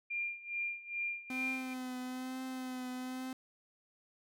sine tone with tremolo, 2395 Hz, D7, 33 cents sharp, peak -33 dBFS, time 0.1-1.74 s, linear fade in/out 10 ms, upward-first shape sine, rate 2.4 Hz, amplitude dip 85%
45% pulse tone with vibrato, 256.1 Hz, C4, 37 cents flat, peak -39 dBFS, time 1.3-3.33 s, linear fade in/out 2 ms, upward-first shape triangle, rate 1.1 Hz, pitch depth 29 cents each way
effects none

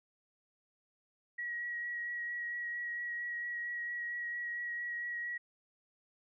sine tone with vibrato, 1910 Hz, A#6, 42 cents sharp, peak -36 dBFS, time 1.38-5.38 s, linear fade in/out 10 ms, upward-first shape sine, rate 4.4 Hz, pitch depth 14 cents each way, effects none

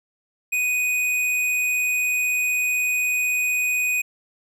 sine tone with tanh clipping, 2489 Hz, D#7, in tune, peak -21 dBFS, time 0.52-4.02 s, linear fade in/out 10 ms, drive 16 dB, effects none

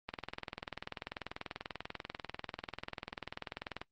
click train, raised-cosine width 0.3 ms, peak -23 dBFS, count 77, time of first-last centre 0.09-3.815 s, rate 20.4 Hz, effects noise-tail reverb RT60 0.1 s tail -23 dB re dry + Opus 24 kbps

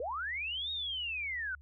sine linear two-way sweep, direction up then down, 445.2 to 3775 to 1435 Hz, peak -34 dBFS, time 0-1.55 s, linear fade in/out 2 ms, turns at 0.71 s, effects added 71 Hz sine -52 dBFS peak until 1.61 s

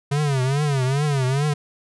square tone with vibrato, 138.6 Hz, C#3, in tune, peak -19 dBFS, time 0.11-1.54 s, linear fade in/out 10 ms, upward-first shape triangle, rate 2.4 Hz, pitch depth 170 cents each way, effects resampled to 24000 Hz

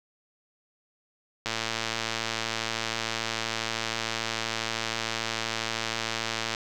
click train, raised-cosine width 0.2 ms, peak -11 dBFS, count 576, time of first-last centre 1.46-6.548 s, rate 113 Hz, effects none

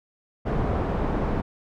pink low-pass noise, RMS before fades -25 dBFS, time 0.45-1.42 s, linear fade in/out 20 ms, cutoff 900 Hz, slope 12 dB/octave, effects none

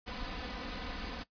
pink noise with comb filter, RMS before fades -40 dBFS, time 0.06-1.24 s, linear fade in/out 20 ms, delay 4 ms, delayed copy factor +0.85, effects noise-tail reverb RT60 0.1 s tail -18 dB re dry + resampled to 11025 Hz

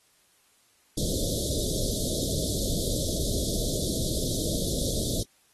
pink band-stop noise, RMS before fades -29 dBFS, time 0.97-5.23 s, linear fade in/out 5 ms, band 640 to 3400 Hz, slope 96 dB/octave, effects white hiss -64 dBFS RMS until 5.53 s + AAC 32 kbps

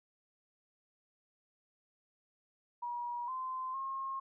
sine tone with pitch steps, 960 / 1035 / 1075 Hz, B5 / C6 / C6, -49 / -19 / +47 cents, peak -36 dBFS, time 2.82-4.2 s, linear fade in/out 10 ms, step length 460 ms, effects none

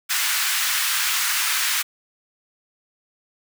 pink high-pass noise, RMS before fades -22 dBFS, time 0.09-1.83 s, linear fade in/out 20 ms, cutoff 1300 Hz, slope 24 dB/octave, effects none

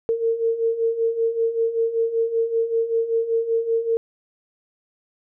sine beating tone pair, 453.2 / 458.4 Hz, A#4 / A#4, -49 / -29 cents, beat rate 5.2 Hz, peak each -25 / -20 dBFS, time 0.09-3.97 s, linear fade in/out 0 ms, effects none

